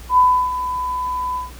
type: tone with ADSR envelope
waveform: sine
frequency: 1002 Hz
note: B5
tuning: 25 cents sharp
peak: -8 dBFS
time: 0.09-1.51 s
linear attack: 86 ms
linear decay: 320 ms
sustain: -12 dB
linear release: 150 ms
effects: added 60 Hz sine -35 dBFS peak until 1.59 s + pink hiss -42 dBFS RMS until 1.59 s